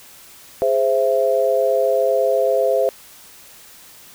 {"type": "chord", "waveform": "sine", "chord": "Ab augmented", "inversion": "none", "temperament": "equal with one note detuned", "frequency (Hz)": [415.3, 523.3, 665.4], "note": ["Ab4", "C5", "E5"], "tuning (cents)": [0, 0, 16], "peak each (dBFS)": [-21, -17, -19], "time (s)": [0.62, 2.89], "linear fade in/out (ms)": 0, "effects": ["white hiss -44 dBFS RMS until 4.14 s"]}